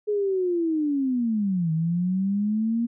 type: linear two-way sweep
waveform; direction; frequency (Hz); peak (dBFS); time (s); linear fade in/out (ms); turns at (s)
sine; down then up; 423.8 to 157.4 to 237.1; -21; 0.07-2.87; 20; 1.72
effects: none